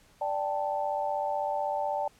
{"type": "chord", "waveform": "sine", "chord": "D suspended fourth", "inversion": "none", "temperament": "equal", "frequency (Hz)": [587.3, 784, 880], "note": ["D5", "G5", "A5"], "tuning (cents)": [0, 0, 0], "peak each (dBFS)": -32, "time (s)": [0.21, 2.08], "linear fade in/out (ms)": 5, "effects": ["pink hiss -61 dBFS RMS until 2.19 s", "low-pass 12000 Hz 12 dB/octave"]}